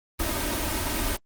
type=noise with comb filter; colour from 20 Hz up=pink; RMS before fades=-27 dBFS; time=0.19-1.17 s; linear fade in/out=10 ms; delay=3.2 ms; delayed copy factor=+0.8; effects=Opus 24 kbps